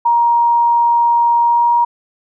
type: tone with pitch glide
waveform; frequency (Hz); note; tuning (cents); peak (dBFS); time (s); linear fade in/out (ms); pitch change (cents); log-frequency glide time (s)
sine; 942 to 948.6; A#5 to A#5; +18 to +30; -9; 0.05-1.85; 10; +12; 1.43-1.72
effects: none